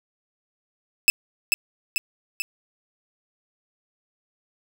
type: tone with echo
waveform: sawtooth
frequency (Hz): 2617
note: E7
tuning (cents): -13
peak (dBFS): -9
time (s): 1.08-1.1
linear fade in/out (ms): 0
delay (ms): 440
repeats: 3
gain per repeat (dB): -4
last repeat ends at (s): 2.42
effects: none